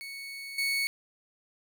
30% pulse tone with level steps, 2217 Hz, C#7, in tune, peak -36 / -24 dBFS, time 0.01-0.87 s, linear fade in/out 0 ms, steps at 0.58 s, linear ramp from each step 5 ms, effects none

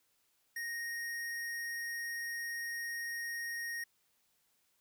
square tone, 1864.7 Hz, A#6, in tune, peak -38 dBFS, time 0.56-3.84 s, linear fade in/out 5 ms, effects white hiss -75 dBFS RMS until 4.8 s

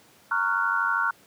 sine chord, Gb major seventh, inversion first, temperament just, 925 / 1110 / 1387.5 / 1480 Hz, Bb5 / Db6 / F6 / Gb6, -14 / +2 / -12 / 0 cents, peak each -30 / -29 / -25 / -27 dBFS, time 0.31-1.11 s, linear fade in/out 5 ms, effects pink hiss -56 dBFS RMS until 1.26 s + high-pass 150 Hz 12 dB/octave

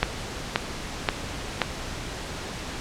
click train, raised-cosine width 0.3 ms, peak -3 dBFS, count 4, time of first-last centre 0.03-1.617 s, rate 1.89 Hz, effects pink hiss -34 dBFS RMS until 2.8 s + low-pass 7000 Hz 12 dB/octave

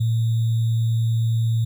sine tone with sample-and-hold, 113.7 Hz, A#2, 43 cents flat, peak -17 dBFS, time 0-1.65 s, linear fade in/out 10 ms, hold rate 3675 Hz, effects none

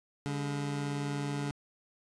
25% pulse tone pair together, 143.13 / 204 Hz, D3 / G#3, -44 / -31 cents, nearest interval tritone, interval 613 cents, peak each -29 / -39 dBFS, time 0.26-1.51 s, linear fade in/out 0 ms, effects resampled to 22050 Hz

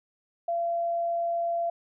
sine tone, 682 Hz, F5, 41 cents flat, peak -25 dBFS, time 0.48-1.7 s, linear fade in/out 5 ms, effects none

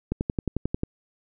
click train, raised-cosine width 3 ms, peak -12 dBFS, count 9, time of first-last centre 0.12-0.834 s, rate 11.2 Hz, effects none

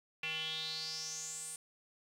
square tone with band-pass filter sweep, 158.4 Hz, D#3, 31 cents sharp, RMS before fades -41 dBFS, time 0.23-1.56 s, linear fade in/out 2 ms, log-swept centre 2600 to 9200 Hz, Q 6.8, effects 11-bit

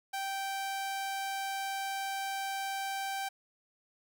sawtooth tone, 781 Hz, G5, 7 cents flat, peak -30 dBFS, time 0.13-3.29 s, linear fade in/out 10 ms, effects none

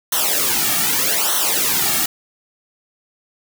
white noise with flanger, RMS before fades -18 dBFS, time 0.12-2.06 s, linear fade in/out 5 ms, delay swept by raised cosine 0.41 to 2.01 ms, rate 0.82 Hz, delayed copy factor -0.85, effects none

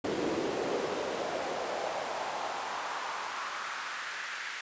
brown noise with high-pass filter sweep, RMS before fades -35 dBFS, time 0.04-4.61 s, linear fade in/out 5 ms, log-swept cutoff 330 to 1800 Hz, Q 2.2, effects resampled to 16000 Hz

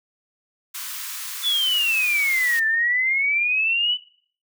white high-pass noise, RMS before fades -32 dBFS, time 0.74-2.6 s, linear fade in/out 10 ms, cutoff 1000 Hz, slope 48 dB/octave
sine exponential two-way sweep, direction down then up, 3520 to 1760 to 3015 Hz, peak -18 dBFS, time 1.42-3.98 s, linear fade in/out 50 ms, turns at 2.66 s
effects noise-tail reverb RT60 0.5 s tail -19 dB re dry

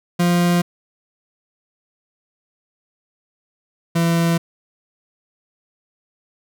40% pulse tone pair in turn, 174.61 / 167.93 Hz, F3 / E3, 0 / +32 cents, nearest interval minor second, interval 68 cents, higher first, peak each -13 / -14 dBFS, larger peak first, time 0.19-0.62 / 3.95-4.38 s, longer neither, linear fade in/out 10 ms, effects none

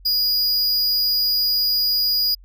square tone with amplitude modulation, 4897 Hz, D#8, 28 cents flat, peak -16 dBFS, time 0.05-2.35 s, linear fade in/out 10 ms, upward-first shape sine, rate 282 Hz, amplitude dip 30%, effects added 45 Hz sine -43 dBFS peak until 2.44 s

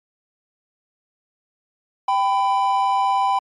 triangle tone pair together, 784 / 1000.4 Hz, G5 / B5, 0 / +22 cents, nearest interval major third, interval 422 cents, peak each -17 dBFS, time 2.08-3.39 s, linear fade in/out 5 ms, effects MP3 48 kbps

